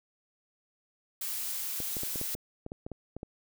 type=noise; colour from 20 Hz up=blue; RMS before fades=-35 dBFS; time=1.21-2.35 s; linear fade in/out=5 ms
type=clicks; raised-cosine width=2 ms; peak=-25 dBFS; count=12; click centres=1.803 / 1.968 / 2.034 / 2.158 / 2.214 / 2.35 / 2.664 / 2.719 / 2.865 / 2.917 / 3.166 / 3.231 s
effects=none